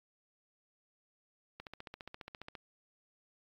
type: click train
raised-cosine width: 0.3 ms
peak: -29 dBFS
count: 15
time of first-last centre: 1.6-2.552 s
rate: 14.7 Hz
effects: AAC 64 kbps